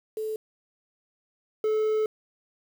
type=tone pair in turn; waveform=sine / triangle; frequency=434.7 / 432.7 Hz; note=A4 / A4; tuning=-21 / -29 cents; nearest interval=unison; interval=8 cents; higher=first; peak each=-28 / -20 dBFS; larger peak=second; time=0.17-0.36 / 1.64-2.06 s; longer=second; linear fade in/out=2 ms; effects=8-bit